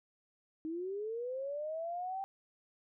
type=linear sweep; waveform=sine; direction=up; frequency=309.7 to 787 Hz; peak=-36 dBFS; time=0.65-2.24 s; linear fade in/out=0 ms; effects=none